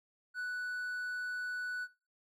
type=tone; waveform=triangle; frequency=1483 Hz; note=F#6; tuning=4 cents sharp; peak=-33 dBFS; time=0.34-1.88 s; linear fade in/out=50 ms; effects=noise-tail reverb RT60 0.3 s tail -19 dB re dry + MP3 96 kbps